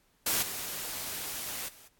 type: noise with level steps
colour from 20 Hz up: white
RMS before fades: -28 / -37 / -54 dBFS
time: 0.26-1.88 s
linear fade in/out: 5 ms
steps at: 0.42 / 1.68 s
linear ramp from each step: 10 ms
effects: pink hiss -69 dBFS RMS until 1.99 s + AAC 64 kbps